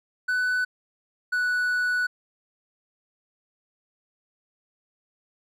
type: tone pair in turn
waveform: triangle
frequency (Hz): 1496 / 1478.8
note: F#6 / F#6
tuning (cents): +19 / -1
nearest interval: unison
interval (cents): 20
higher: first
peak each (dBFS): -20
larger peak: neither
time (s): 0.28-0.65 / 1.32-2.07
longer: second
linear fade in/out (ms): 10
effects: none